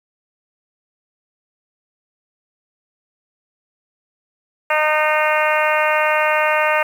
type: harmonic tone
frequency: 306.3 Hz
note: D#4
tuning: 27 cents flat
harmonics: 2 / 3 / 4 / 5 / 6 / 7 / 8 / 9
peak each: -19 / -21 / -22 / -23 / -24 / -24 / -25 / -26 dBFS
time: 4.7-6.83 s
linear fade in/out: 5 ms
effects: 7-bit